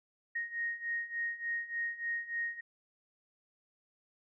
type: beating tone pair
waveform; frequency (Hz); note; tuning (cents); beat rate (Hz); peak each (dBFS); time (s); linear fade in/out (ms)
sine; 1864.7 / 1868.1; A#6 / A#6; 0 / +3; 3.4; -39 / -36; 0.35-2.61; 10
effects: none